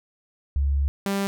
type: tone pair in turn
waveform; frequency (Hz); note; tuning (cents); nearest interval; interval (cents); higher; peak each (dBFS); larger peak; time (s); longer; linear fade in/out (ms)
sine / sawtooth; 69.9 / 197.71; C#2 / G3; +15 / +15; octave + tritone; 1800; second; -19; neither; 0.56-0.88 / 1.06-1.27; first; 0
effects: none